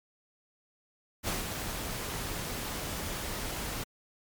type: noise with ADSR envelope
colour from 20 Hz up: pink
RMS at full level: -31 dBFS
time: 1.23-3.84 s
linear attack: 47 ms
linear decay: 160 ms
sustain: -5 dB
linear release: 9 ms
effects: MP3 96 kbps